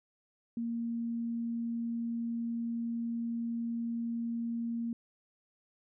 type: tone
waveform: sine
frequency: 232.7 Hz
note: A#3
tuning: 3 cents flat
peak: -32 dBFS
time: 0.57-4.93 s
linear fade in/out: 2 ms
effects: none